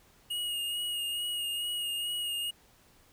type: tone with vibrato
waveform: square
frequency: 2870 Hz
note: F7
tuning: 47 cents sharp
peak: -32 dBFS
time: 0.3-2.51 s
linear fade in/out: 10 ms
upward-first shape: sine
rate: 2.3 Hz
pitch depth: 23 cents each way
effects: pink hiss -62 dBFS RMS until 3.12 s